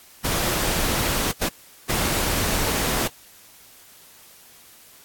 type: noise bursts at uneven times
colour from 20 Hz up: pink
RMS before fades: -23 dBFS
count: 3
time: 0.24-1.32 / 1.41-1.49 / 1.89-3.08 s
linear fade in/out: 10 ms
effects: white hiss -49 dBFS RMS until 5.04 s + AAC 64 kbps